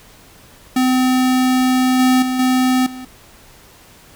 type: tone with level steps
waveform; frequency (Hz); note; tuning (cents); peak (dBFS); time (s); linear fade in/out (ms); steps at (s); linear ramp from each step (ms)
square; 256; C4; -38; -13 / -11 / -18 / -13 / -30; 0.76-3.05; 5; 1.99 / 2.22 / 2.39 / 2.86; 5
effects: pink hiss -45 dBFS RMS until 4.15 s